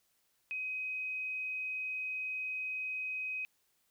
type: tone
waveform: sine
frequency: 2522 Hz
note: D#7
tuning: 23 cents sharp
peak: -35 dBFS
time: 0.51-3.45 s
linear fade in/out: 0 ms
effects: white hiss -75 dBFS RMS until 3.9 s